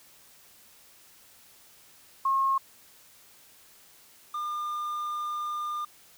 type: tone pair in turn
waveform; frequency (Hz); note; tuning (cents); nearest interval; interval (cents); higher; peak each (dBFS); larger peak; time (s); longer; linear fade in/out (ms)
sine / triangle; 1080 / 1204.9; C#6 / D6; -45 / +44; major second; 189; second; -22 / -28; first; 2.25-2.58 / 4.34-5.85; second; 5
effects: white hiss -56 dBFS RMS until 6.17 s